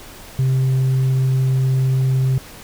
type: tone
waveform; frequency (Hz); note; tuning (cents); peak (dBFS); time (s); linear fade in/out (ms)
sine; 131.4; C3; +8; -11; 0.39-2.38; 0
effects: tanh soft clip ceiling -13 dBFS + pink hiss -39 dBFS RMS until 2.63 s